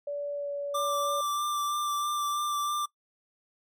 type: tone with pitch glide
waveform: sine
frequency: 576 to 570.4 Hz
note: D5 to C#5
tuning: -34 to +49 cents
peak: -30 dBFS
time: 0.07-1.21 s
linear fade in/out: 5 ms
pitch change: -17 cents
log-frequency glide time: 0.34-0.5 s
type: tone with vibrato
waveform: square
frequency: 1179 Hz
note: D6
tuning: 6 cents sharp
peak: -28 dBFS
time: 0.74-2.86 s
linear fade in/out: 10 ms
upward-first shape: sine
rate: 3.1 Hz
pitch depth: 15 cents each way
effects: noise-tail reverb RT60 0.1 s tail -21 dB re dry + MP3 96 kbps